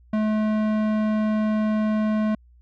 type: tone with low-pass filter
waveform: square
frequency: 215.1 Hz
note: A3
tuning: 39 cents flat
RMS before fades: -22 dBFS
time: 0.13-2.35 s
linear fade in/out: 5 ms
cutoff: 1800 Hz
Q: 0.51
effects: added 60 Hz sine -50 dBFS peak until 2.61 s